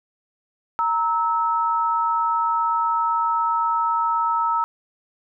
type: tone pair together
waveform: sine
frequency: 929 / 1301.3 Hz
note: A#5 / E6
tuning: -6 / -23 cents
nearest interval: tritone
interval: 583 cents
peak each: -21 dBFS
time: 0.79-4.64 s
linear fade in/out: 0 ms
effects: none